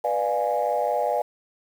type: chord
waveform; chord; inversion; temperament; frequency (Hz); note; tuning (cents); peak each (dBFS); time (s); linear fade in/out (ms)
sine; B diminished seventh; none; equal with one note detuned; 493.9 / 593.8 / 698.5 / 830.6; B4 / D5 / F5 / Ab5; 0 / +19 / 0 / 0; -27 / -25 / -26 / -26; 0.04-1.22; 5
effects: tanh soft clip ceiling -13 dBFS + 8-bit